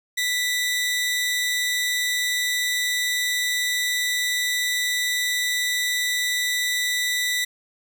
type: tone pair together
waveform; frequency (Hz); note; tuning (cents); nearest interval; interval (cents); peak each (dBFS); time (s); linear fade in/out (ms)
sawtooth; 1975.5 / 3714; B6 / A#7; 0 / -7; major seventh; 1093; -19 / -25; 0.17-7.45; 10
effects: none